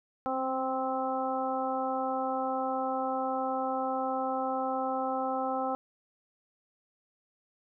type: harmonic tone with a mistuned harmonic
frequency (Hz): 261.5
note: C4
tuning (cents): -1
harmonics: 1 / 2 / 3 / 4 / 5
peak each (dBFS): -36 / -34 / -32 / -39 / -37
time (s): 0.26-5.75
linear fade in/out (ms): 0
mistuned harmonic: 1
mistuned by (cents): +19
effects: none